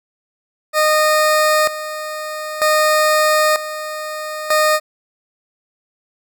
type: tone with tremolo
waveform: 20% pulse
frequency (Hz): 615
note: D#5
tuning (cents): -20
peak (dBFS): -7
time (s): 0.73-4.8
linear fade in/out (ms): 50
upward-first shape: square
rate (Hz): 0.53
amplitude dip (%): 75
effects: none